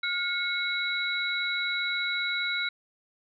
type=tone cluster; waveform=sine; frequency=1421 / 2186 / 3904 Hz; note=F6 / C#7 / B7; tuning=+30 / -25 / -21 cents; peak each=-31 dBFS; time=0.03-2.69 s; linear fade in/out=5 ms; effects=none